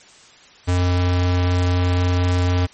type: tone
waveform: square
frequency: 89.6 Hz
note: F2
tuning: 45 cents sharp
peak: -16 dBFS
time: 0.67-2.67 s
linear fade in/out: 20 ms
effects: white hiss -47 dBFS RMS until 2.73 s + MP3 32 kbps